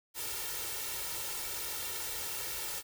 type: noise with comb filter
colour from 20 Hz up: white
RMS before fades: -38 dBFS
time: 0.14-2.83 s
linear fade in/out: 50 ms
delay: 2.2 ms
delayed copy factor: +0.75
effects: none